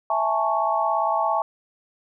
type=chord; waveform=sine; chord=A major seventh; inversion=second; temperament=equal with one note detuned; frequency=659.3 / 830.6 / 888.2 / 1108.7 Hz; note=E5 / G#5 / A5 / C#6; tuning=0 / 0 / +16 / 0 cents; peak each=-25 dBFS; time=0.1-1.42 s; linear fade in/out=2 ms; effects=none